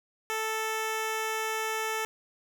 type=tone; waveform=10% pulse; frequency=440 Hz; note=A4; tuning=in tune; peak=-21 dBFS; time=0.3-2.05 s; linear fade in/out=0 ms; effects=none